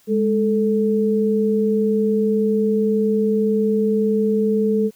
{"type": "tone pair together", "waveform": "sine", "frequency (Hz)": [207.7, 439.1], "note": ["G#3", "A4"], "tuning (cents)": [0, -4], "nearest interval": "octave + minor second", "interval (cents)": 1296, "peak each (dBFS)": -18, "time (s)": [0.07, 4.91], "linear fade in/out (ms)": 50, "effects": ["white hiss -56 dBFS RMS until 4.95 s"]}